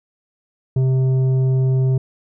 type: tone with tanh clipping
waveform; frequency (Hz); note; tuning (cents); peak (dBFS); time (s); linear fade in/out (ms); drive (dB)
triangle; 130.81; C3; 0; -15; 0.76-1.98; 5; 12
effects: none